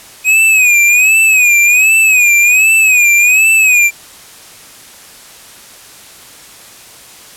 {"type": "tone with vibrato", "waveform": "square", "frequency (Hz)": 2505, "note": "D#7", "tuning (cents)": 11, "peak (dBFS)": -6, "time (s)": [0.24, 3.91], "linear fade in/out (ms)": 50, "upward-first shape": "sine", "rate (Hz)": 1.3, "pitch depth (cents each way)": 100, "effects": ["white hiss -36 dBFS RMS until 7.36 s", "low-pass 12000 Hz 12 dB/octave"]}